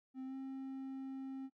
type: tone with pitch glide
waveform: triangle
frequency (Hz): 261.6 to 266.8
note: C4 to C4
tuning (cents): 0 to +34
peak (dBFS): -40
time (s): 0.14-1.5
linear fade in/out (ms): 50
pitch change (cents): +34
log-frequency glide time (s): 0.25-0.35
effects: noise-tail reverb RT60 0.1 s tail -22 dB re dry